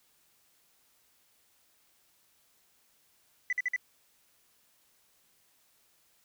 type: tone bursts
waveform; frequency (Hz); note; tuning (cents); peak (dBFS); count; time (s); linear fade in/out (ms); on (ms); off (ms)
sine; 1993; B6; +15; -25; 4; 3.5-3.762; 2; 28; 50
effects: tanh soft clip ceiling -24 dBFS + white hiss -68 dBFS RMS until 6.24 s